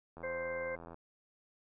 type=click train; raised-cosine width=1 ms; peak=-35 dBFS; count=66; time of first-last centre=0.17-0.944 s; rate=84 Hz
type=harmonic tone; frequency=523.3 Hz; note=C5; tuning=in tune; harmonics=1 / 2 / 3 / 4; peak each=-37 / -48 / -45 / -44 dBFS; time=0.23-0.76 s; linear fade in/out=10 ms
effects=none